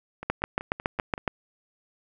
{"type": "two click trains", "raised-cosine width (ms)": 0.5, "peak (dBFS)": [-9, -21], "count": [8, 6], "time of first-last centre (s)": [[0.3, 1.278], [0.23, 1.179]], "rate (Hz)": [7.16, 5.27], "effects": []}